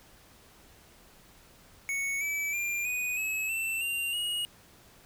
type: tone with pitch steps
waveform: square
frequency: 2217 / 2302 / 2390 / 2481 / 2576 / 2675 / 2777 / 2883 Hz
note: C#7 / D7 / D7 / D#7 / E7 / E7 / F7 / F#7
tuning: 0 / -35 / +30 / -6 / -41 / +25 / -10 / -46 cents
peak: -30 dBFS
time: 1.89-4.45 s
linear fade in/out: 0 ms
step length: 320 ms
effects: pink hiss -57 dBFS RMS until 5.05 s